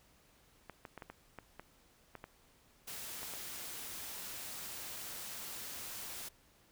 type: clicks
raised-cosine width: 0.5 ms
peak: -31 dBFS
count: 11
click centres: 0.697 / 0.852 / 0.977 / 1.022 / 1.1 / 1.387 / 1.596 / 2.153 / 2.241 / 3.231 / 3.337 s
type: noise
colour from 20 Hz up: white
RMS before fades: -45 dBFS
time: 2.87-6.29 s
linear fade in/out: 10 ms
effects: pink hiss -67 dBFS RMS until 6.71 s